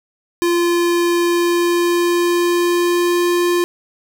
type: tone with pitch glide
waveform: square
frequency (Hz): 345.7 to 350.3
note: F4 to F4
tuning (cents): -18 to +5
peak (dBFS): -14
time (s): 0.42-3.64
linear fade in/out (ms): 0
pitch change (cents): +23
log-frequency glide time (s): 1.24-3.36
effects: none